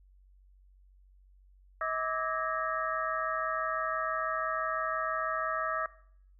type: tone cluster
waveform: sine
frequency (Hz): 639 / 1166 / 1292 / 1654 / 1858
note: D#5 / D6 / E6 / G#6 / A#6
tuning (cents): +46 / -13 / -35 / -8 / -6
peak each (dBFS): -36 / -36 / -34 / -39 / -40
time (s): 1.81-5.86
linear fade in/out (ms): 2
effects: noise-tail reverb RT60 0.6 s tail -17 dB re dry + added 47 Hz sine -57 dBFS peak until 6.39 s